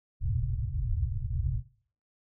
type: low-pass noise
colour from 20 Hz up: white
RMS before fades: -30 dBFS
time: 0.2-1.63 s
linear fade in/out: 50 ms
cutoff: 130 Hz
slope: 96 dB/octave
effects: noise-tail reverb RT60 0.5 s tail -19 dB re dry